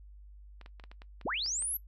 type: clicks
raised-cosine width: 0.3 ms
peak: -34 dBFS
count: 9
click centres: 0.613 / 0.661 / 0.798 / 0.839 / 0.915 / 1.019 / 1.213 / 1.462 / 1.623 s
type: linear sweep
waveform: sine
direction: up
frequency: 98.7 to 12000 Hz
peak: -31 dBFS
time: 1.25-1.77 s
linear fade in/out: 5 ms
effects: noise-tail reverb RT60 0.1 s tail -18 dB re dry + added 50 Hz sine -49 dBFS peak until 1.87 s